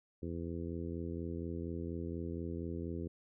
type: harmonic tone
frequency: 84.2 Hz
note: E2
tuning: 37 cents sharp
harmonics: 1 / 2 / 3 / 4 / 5 / 6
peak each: -42 / -44 / -44 / -44 / -47 / -52 dBFS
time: 0.22-3.08 s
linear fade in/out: 10 ms
effects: none